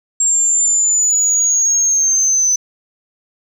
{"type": "linear sweep", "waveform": "sine", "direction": "down", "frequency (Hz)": [7459, 6050], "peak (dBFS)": -10, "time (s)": [0.2, 2.56], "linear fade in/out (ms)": 5, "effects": ["tanh soft clip ceiling -6 dBFS"]}